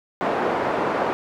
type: band-pass noise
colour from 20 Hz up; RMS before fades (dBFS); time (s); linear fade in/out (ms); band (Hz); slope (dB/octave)
pink; -23; 0.21-1.13; 0; 370 to 1100; 12
effects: none